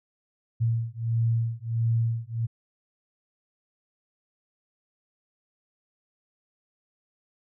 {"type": "beating tone pair", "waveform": "sine", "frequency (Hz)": [114.3, 115.8], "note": ["A#2", "A#2"], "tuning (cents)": [-34, -11], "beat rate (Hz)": 1.5, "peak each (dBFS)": -26, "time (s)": [0.6, 2.47], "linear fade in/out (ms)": 20, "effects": []}